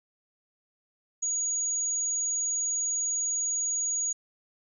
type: tone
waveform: sine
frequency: 6740 Hz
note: G#8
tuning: 25 cents sharp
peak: -26 dBFS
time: 1.22-4.13 s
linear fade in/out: 10 ms
effects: none